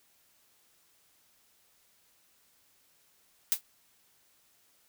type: noise with exponential decay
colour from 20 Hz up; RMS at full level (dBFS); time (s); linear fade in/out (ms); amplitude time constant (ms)
blue; -22; 3.52-3.61; 0; 19
effects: white hiss -67 dBFS RMS until 4.88 s